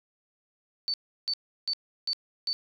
sine tone bursts, 4528 Hz, C#8, 36 cents sharp, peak -26 dBFS, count 5, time 0.88-2.53 s, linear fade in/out 0 ms, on 58 ms, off 340 ms, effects none

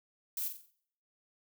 violet noise with echo, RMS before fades -36 dBFS, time 0.37-0.48 s, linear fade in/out 2 ms, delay 45 ms, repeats 5, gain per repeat -7 dB, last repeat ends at 0.705 s, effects noise-tail reverb RT60 0.6 s tail -19 dB re dry

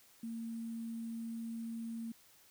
sine tone with sample-and-hold, 228.6 Hz, A#3, 34 cents flat, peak -39 dBFS, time 0.23-2.12 s, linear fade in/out 5 ms, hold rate 8820 Hz, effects white hiss -64 dBFS RMS until 2.5 s

